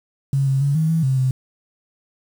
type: tone with pitch steps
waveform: sine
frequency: 137.4 / 134.8 / 141.3 / 158.5 / 162.8 / 132.6 / 130 Hz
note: C#3 / C#3 / C#3 / D#3 / E3 / C3 / C3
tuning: -15 / -48 / +34 / +32 / -21 / +23 / -11 cents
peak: -15 dBFS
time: 0.33-1.31 s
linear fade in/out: 2 ms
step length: 140 ms
effects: 7-bit